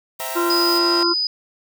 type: noise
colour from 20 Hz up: blue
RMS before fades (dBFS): -31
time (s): 0.19-0.79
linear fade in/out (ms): 10
type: chord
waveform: sawtooth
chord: C dominant seventh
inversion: none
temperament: equal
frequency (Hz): 523.3 / 659.3 / 784 / 932.3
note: C5 / E5 / G5 / Bb5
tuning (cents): 0 / 0 / 0 / 0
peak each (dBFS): -32 / -27 / -32 / -28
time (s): 0.2-1.03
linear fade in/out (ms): 0
type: harmonic tone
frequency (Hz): 344.6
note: F4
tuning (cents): -23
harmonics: 1 / 3 / 4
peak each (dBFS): -19 / -24 / -25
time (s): 0.35-1.14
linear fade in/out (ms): 20
type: tone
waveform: sine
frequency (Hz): 4978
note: D#8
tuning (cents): 0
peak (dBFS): -18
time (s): 0.5-1.27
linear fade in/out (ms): 2
effects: none